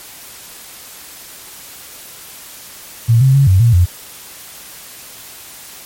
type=tone with pitch steps; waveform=sine; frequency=115.9 / 133.1 / 138.3 / 94 / 117.6 / 88.3 Hz; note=A#2 / C3 / C#3 / F#2 / A#2 / F2; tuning=-10 / +30 / -4 / +28 / +16 / +20 cents; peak=-6 dBFS; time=3.08-3.86 s; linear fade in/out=20 ms; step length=130 ms; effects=white hiss -35 dBFS RMS until 5.85 s + MP3 64 kbps